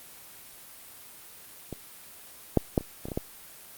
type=clicks; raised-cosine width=2 ms; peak=-21 / -6 / -8 / -27 / -22 / -22 / -20 / -14 dBFS; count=8; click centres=1.727 / 2.573 / 2.778 / 2.809 / 3.055 / 3.085 / 3.118 / 3.175 s; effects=white hiss -48 dBFS RMS until 3.77 s + Opus 32 kbps